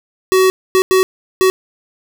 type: tone bursts at uneven times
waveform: square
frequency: 375.8 Hz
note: F#4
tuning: 27 cents sharp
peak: -9 dBFS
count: 4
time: 0.32-0.5 / 0.75-0.82 / 0.91-1.03 / 1.41-1.5 s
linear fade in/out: 0 ms
effects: none